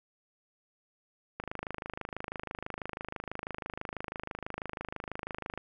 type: click train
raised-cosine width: 0.5 ms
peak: -21 dBFS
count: 110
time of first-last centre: 1.4-5.576 s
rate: 26.1 Hz
effects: none